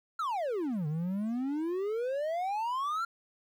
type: exponential two-way sweep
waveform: triangle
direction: down then up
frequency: 1396.9 to 146.83 to 1396.9 Hz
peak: -28 dBFS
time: 0.19-3.05 s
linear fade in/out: 5 ms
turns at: 0.87 s
effects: 11-bit